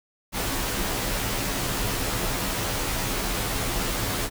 pink noise with comb filter, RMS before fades -27 dBFS, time 0.32-4.3 s, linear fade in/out 50 ms, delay 13 ms, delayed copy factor -0.75, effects none

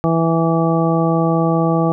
harmonic tone, 164.81 Hz, E3, in tune, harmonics 1 / 2 / 3 / 4 / 5 / 7, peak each -16 / -19 / -21 / -22 / -23 / -24 dBFS, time 0.04-1.92 s, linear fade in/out 0 ms, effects none

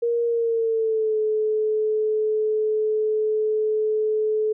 sine tone with pitch glide, 470 to 431 Hz, A#4 to A4, +14 to -36 cents, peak -19 dBFS, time 0.02-4.53 s, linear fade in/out 10 ms, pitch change -150 cents, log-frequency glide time 0.25-1.18 s, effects none

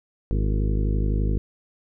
harmonic tone with a mistuned harmonic, 51.8 Hz, G#1, 4 cents flat, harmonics 1 / 2 / 3 / 4 / 5 / 6 / 7 / 8 / 9, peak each -21 / -27 / -31 / -33 / -35 / -37 / -38 / -39 / -40 dBFS, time 0.31-1.38 s, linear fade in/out 0 ms, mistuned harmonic 6, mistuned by +72 cents, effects none

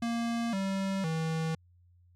square tone with pitch steps, 233.1 / 193.76 / 161.06 Hz, A#3 / G3 / E3, 0 / -20 / -40 cents, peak -30 dBFS, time 0.02-1.55 s, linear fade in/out 5 ms, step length 510 ms, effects added 88 Hz sine -59 dBFS peak until 2.15 s + low-pass 8000 Hz 12 dB/octave

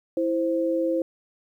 sine tone pair together, 329.7 / 523.3 Hz, E4 / C5, 0 / 0 cents, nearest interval minor sixth, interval 800 cents, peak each -24 dBFS, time 0.17-1.02 s, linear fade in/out 2 ms, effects 10-bit

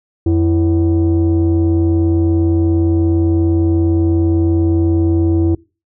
sine tone pair together, 87.31 / 330.1 Hz, F2 / E4, 0 / +2 cents, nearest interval octave + major seventh, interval 2302 cents, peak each -11 dBFS, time 0.26-5.55 s, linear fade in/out 5 ms, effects noise-tail reverb RT60 0.3 s tail -23 dB re dry + tanh soft clip ceiling -7 dBFS

